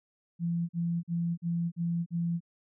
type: tone bursts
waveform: sine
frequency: 170 Hz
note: F3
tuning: 46 cents flat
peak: -27 dBFS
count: 6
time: 0.39-2.405 s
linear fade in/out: 50 ms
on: 300 ms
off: 43 ms
effects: none